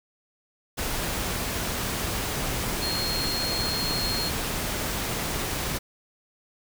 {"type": "tone in noise", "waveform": "sine", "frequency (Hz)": 4257, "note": "C8", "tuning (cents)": 29, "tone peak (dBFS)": -28, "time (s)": [2.81, 4.3], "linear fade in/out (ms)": 20, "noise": "pink", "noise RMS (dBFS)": -29, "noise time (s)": [0.77, 5.79], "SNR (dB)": -2, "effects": []}